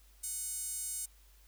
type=tone with high-pass filter; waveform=sawtooth; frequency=740 Hz; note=F#5; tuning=in tune; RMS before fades=-39 dBFS; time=0.23-1.06 s; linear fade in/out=10 ms; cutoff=8400 Hz; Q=2.9; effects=added 50 Hz sine -59 dBFS peak until 1.47 s + white hiss -66 dBFS RMS until 1.47 s